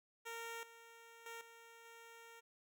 10% pulse tone with level steps, 461.3 Hz, A#4, 18 cents flat, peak -37 / -50 / -40 / -50 / -48 dBFS, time 0.25-2.41 s, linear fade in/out 20 ms, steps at 0.63 / 1.26 / 1.41 / 1.85 s, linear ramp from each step 2 ms, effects none

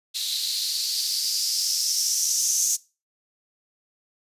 violet noise with band-pass filter sweep, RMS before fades -25 dBFS, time 0.14-2.77 s, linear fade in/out 20 ms, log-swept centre 3900 to 6400 Hz, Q 5.8, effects noise-tail reverb RT60 0.3 s tail -21 dB re dry + resampled to 32000 Hz

